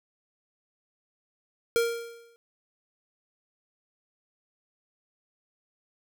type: tone with exponential decay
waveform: square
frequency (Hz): 466.2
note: A#4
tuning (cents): 0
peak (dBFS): -20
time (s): 1.76-2.36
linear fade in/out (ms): 0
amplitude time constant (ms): 130
effects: none

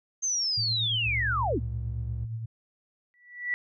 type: linear sweep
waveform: sine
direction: down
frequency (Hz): 6390 to 175.7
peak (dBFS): -25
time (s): 0.22-1.6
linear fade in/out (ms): 20
type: tone with tremolo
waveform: sine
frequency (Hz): 113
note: A2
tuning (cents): +47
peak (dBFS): -29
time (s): 0.57-2.46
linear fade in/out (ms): 10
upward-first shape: triangle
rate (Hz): 8.6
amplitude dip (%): 50
type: tone with vibrato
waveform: triangle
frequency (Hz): 67.4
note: C#2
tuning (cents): -48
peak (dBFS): -31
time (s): 1.05-2.26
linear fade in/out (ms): 20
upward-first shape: triangle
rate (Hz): 7.4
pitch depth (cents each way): 20
type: tone with exponential growth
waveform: sine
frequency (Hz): 1955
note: B6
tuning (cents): -18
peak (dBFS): -23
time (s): 3.14-3.54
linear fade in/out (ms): 0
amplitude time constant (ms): 85
effects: none

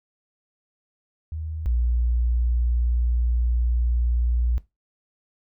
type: tone pair in turn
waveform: sine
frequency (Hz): 78.6 / 59.61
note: D#2 / A#1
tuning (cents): +18 / +39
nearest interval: perfect fourth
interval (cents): 479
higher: first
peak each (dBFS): -28 / -19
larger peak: second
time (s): 1.32-1.66 / 1.66-4.58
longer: second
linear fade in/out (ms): 0
effects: noise-tail reverb RT60 0.2 s tail -17 dB re dry

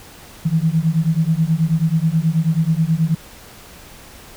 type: beating tone pair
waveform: sine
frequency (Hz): 156.9 / 166.2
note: D#3 / E3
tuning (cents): +15 / +15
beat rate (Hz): 9.3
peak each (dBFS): -17 / -17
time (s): 0.45-3.15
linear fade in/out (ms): 10
effects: pink hiss -41 dBFS RMS until 4.36 s

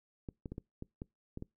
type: clicks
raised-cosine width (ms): 3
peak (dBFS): -28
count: 8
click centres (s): 0.288 / 0.458 / 0.52 / 0.581 / 0.824 / 1.019 / 1.374 / 1.424
effects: noise-tail reverb RT60 0.2 s tail -25 dB re dry

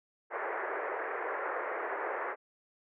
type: band-pass noise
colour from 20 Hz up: pink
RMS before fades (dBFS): -36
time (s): 0.3-2.36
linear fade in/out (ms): 50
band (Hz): 380 to 2000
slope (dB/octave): 48
effects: none

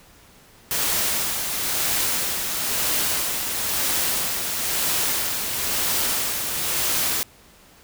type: noise with tremolo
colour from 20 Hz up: white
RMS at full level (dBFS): -22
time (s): 0.71-7.23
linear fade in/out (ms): 0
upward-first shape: sine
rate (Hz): 1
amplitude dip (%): 40
effects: pink hiss -51 dBFS RMS until 7.83 s

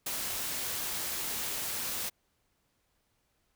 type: noise with ADSR envelope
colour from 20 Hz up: white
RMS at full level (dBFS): -32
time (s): 0.06-2.1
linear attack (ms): 9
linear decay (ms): 4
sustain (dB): -3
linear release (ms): 18
effects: pink hiss -75 dBFS RMS until 3.55 s

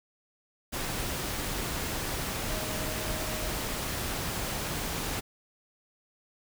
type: tone in noise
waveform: sine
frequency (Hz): 623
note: D#5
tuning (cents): +2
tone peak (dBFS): -41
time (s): 2.46-3.54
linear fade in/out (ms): 20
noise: pink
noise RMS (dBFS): -33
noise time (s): 0.72-5.21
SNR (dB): -11
effects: none

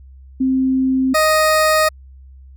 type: tone pair in turn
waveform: sine / 20% pulse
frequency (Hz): 262.1 / 623.4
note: C4 / D#5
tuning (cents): +3 / +3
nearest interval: octave + minor third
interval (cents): 1500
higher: second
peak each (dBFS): -13 / -7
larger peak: second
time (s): 0.4-1.14 / 1.14-1.89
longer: second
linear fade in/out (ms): 10
effects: added 66 Hz sine -38 dBFS peak until 2.56 s

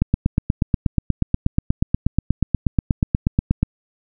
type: click train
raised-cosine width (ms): 5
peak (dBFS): -3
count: 31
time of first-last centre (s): 0.02-3.63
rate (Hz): 8.31
effects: none

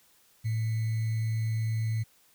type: tone with sample-and-hold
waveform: sine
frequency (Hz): 111.4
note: A2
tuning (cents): +22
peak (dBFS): -26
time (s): 0.44-2.04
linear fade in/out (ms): 20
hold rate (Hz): 2100
effects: white hiss -63 dBFS RMS until 2.34 s

